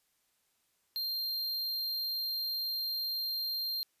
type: tone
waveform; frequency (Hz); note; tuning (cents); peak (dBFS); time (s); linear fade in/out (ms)
square; 4186; C8; 0; -33; 0.96-3.83; 0
effects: white hiss -75 dBFS RMS until 4 s + resampled to 32000 Hz